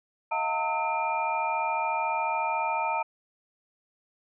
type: tone cluster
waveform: sine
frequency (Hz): 638 / 712 / 906 / 1288 / 2395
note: D#5 / F5 / A#5 / E6 / D7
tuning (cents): +43 / +33 / -50 / -41 / +33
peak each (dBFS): -35 / -35 / -27 / -35 / -34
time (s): 0.31-3.03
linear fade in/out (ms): 10
effects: none